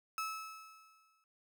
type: tone with exponential decay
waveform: 35% pulse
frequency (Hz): 1300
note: E6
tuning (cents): -24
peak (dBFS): -33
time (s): 0.18-1.24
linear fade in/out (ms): 1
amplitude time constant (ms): 230
effects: none